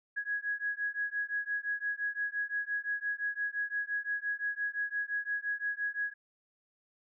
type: beating tone pair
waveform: sine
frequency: 1661.2 / 1667 Hz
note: G#6 / G#6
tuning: 0 / +6 cents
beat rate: 5.8 Hz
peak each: -35 / -35 dBFS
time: 0.16-6.14 s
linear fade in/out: 20 ms
effects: none